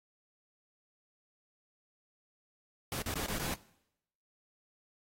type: noise with dropouts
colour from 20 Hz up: pink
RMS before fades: -37 dBFS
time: 2.92-3.54 s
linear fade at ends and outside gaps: 1 ms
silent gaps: 3.02-3.06 / 3.141-3.156 / 3.263-3.282 / 3.385-3.396 s
effects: noise-tail reverb RT60 0.8 s tail -20 dB re dry + AAC 48 kbps